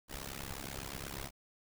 pink noise with amplitude modulation, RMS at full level -39 dBFS, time 0.08-1.31 s, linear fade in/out 50 ms, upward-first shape sine, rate 68.1 Hz, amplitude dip 100%, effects none

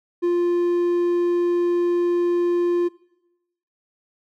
triangle tone, 349.2 Hz, F4, in tune, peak -15 dBFS, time 0.22-2.89 s, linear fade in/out 20 ms, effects noise-tail reverb RT60 0.9 s tail -21 dB re dry

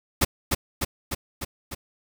pink noise with echo, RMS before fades -19 dBFS, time 0.21-0.25 s, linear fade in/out 10 ms, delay 300 ms, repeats 5, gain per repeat -3 dB, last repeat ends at 1.75 s, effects none

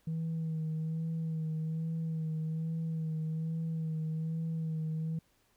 sine tone with vibrato, 160.3 Hz, E3, 48 cents flat, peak -30 dBFS, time 0.07-5.19 s, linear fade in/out 5 ms, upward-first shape sine, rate 1.2 Hz, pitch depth 30 cents each way, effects tanh soft clip ceiling -30 dBFS + pink hiss -71 dBFS RMS until 5.56 s

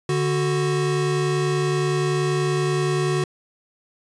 square tone pair together, 146.83 / 370 Hz, D3 / F#4, 0 / 0 cents, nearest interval octave + major third, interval 1600 cents, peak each -23 dBFS, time 0.09-3.24 s, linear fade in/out 2 ms, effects resampled to 22050 Hz

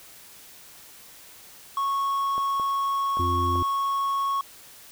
triangle tone, 1103 Hz, C#6, 9 cents flat, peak -21 dBFS, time 1.77-4.41 s, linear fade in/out 2 ms
clicks, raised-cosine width 1 ms, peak -23 dBFS, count 4, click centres 2.38 / 2.598 / 3.171 / 3.557 s
harmonic tone, 88.1 Hz, F2, 16 cents sharp, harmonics 1 / 3 / 4, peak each -26 / -33 / -32 dBFS, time 3.19-3.63 s, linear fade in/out 5 ms
effects white hiss -48 dBFS RMS until 4.91 s

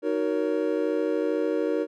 triangle chord, D# minor seventh, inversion none, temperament just, 311.1 / 373.4 / 466.7 / 560 Hz, D#4 / F#4 / A#4 / C#5, 0 / +16 / +2 / +18 cents, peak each -26 / -28 / -25 / -29 dBFS, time 0.02-1.87 s, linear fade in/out 50 ms, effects none

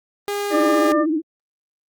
sawtooth tone, 407.2 Hz, G#4, 34 cents flat, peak -18 dBFS, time 0.28-0.92 s, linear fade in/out 0 ms
harmonic tone, 598 Hz, D5, 31 cents sharp, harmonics 1 / 2 / 3, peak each -19 / -22 / -30 dBFS, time 0.5-1.06 s, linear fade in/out 50 ms
sine tone with vibrato, 315.1 Hz, D#4, 22 cents sharp, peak -17 dBFS, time 0.5-1.22 s, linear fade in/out 50 ms, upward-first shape sine, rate 16 Hz, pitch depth 99 cents each way
effects Opus 32 kbps

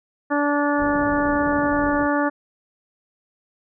harmonic tone, 290 Hz, D4, 22 cents flat, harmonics 1 / 2 / 3 / 4 / 5 / 6, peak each -21 / -24 / -26 / -27 / -28 / -29 dBFS, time 0.3-2.3 s, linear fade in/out 20 ms
pink low-pass noise, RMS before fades -33 dBFS, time 0.77-2.08 s, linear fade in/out 50 ms, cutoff 700 Hz, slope 96 dB/octave
effects none

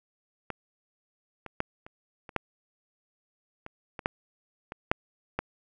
clicks, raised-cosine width 0.5 ms, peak -18 / -24 / -12 / -29 / -28 / -11 / -25 / -22 / -10 / -22 / -6 / -13 dBFS, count 12, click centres 0.503 / 1.463 / 1.604 / 1.865 / 2.292 / 2.363 / 3.664 / 3.992 / 4.059 / 4.721 / 4.915 / 5.39 s, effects none

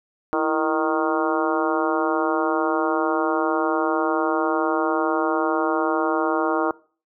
harmonic tone with a mistuned harmonic, 155.56 Hz, D#3, in tune, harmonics 2 / 3 / 4 / 5 / 6 / 7 / 8 / 9, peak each -24 / -26 / -27 / -28 / -29 / -29 / -30 / -31 dBFS, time 0.33-6.71 s, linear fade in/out 0 ms, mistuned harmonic 2, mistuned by +95 cents, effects noise-tail reverb RT60 0.4 s tail -22 dB re dry

